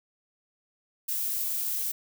violet noise, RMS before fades -30 dBFS, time 1.08-1.92 s, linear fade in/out 10 ms, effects none

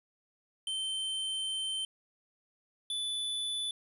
square tone pair in turn, 3102 / 3482 Hz, G7 / A7, -19 / -19 cents, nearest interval major second, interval 200 cents, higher second, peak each -33 / -33 dBFS, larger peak neither, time 0.67-1.85 / 2.9-3.71 s, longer first, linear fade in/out 2 ms, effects resampled to 32000 Hz + 11-bit

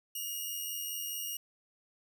5% pulse tone with amplitude modulation, 2864 Hz, F7, 43 cents sharp, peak -26 dBFS, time 0.15-1.37 s, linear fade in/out 5 ms, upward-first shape sine, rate 84.9 Hz, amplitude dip 30%, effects none

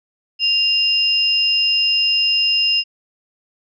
sine tone pair together, 2800 / 5100 Hz, F7 / D#8, +4 / +42 cents, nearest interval minor seventh, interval 1038 cents, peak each -16 / -17 dBFS, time 0.39-2.84 s, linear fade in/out 50 ms, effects none

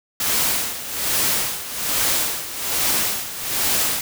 white noise with tremolo, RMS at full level -19 dBFS, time 0.2-4.01 s, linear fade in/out 2 ms, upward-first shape sine, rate 1.2 Hz, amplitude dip 75%, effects none

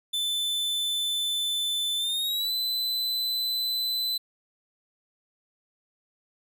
45% pulse tone with pitch glide, 3520 to 4020 Hz, A7 to B7, 0 to +30 cents, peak -25 dBFS, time 0.13-4.18 s, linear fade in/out 10 ms, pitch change +230 cents, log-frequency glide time 1.97-2.53 s, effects none

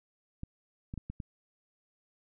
clicks, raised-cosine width 5 ms, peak -26 dBFS, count 5, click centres 0.434 / 0.939 / 0.977 / 1.1 / 1.202 s, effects none

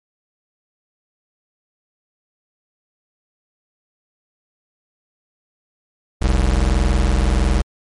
square tone pair together, 43.05 / 64.5 Hz, F1 / C2, -24 / -24 cents, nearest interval perfect fifth, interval 700 cents, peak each -17 dBFS, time 6.21-7.62 s, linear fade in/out 10 ms, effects MP3 48 kbps

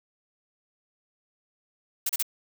blue noise bursts, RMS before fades -26 dBFS, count 3, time 2.06-2.227 s, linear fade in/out 5 ms, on 33 ms, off 34 ms, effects none

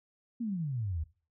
sine exponential sweep, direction down, 245 to 73.3 Hz, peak -31 dBFS, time 0.4-1.04 s, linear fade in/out 10 ms, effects noise-tail reverb RT60 0.4 s tail -20 dB re dry

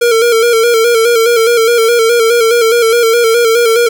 square tone with vibrato, 462.9 Hz, A#4, 12 cents flat, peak -7 dBFS, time 0.01-3.89 s, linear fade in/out 10 ms, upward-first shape square, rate 4.8 Hz, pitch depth 47 cents each way, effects none

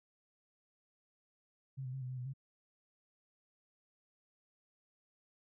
sine tone with pitch steps, 133.7 / 127.6 / 133.7 / 126.5 / 128.7 / 124.3 / 135.1 Hz, C3 / C3 / C3 / B2 / C3 / B2 / C#3, +38 / -43 / +38 / +42 / -28 / +12 / -44 cents, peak -39 dBFS, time 1.77-2.337 s, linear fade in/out 20 ms, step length 81 ms, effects none

